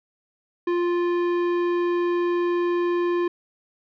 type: tone with tanh clipping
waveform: sine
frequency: 349.2 Hz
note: F4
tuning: in tune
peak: -22 dBFS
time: 0.67-3.28 s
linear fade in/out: 5 ms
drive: 14 dB
effects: none